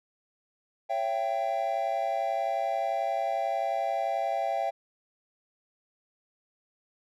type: chord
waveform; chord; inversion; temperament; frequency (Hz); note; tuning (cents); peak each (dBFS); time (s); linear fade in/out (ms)
triangle; C# diminished; none; equal with one note detuned; 554.4 / 672.7 / 784; C#5 / E5 / G5; 0 / +35 / 0; -33 / -28 / -28; 0.89-4.71; 20
effects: none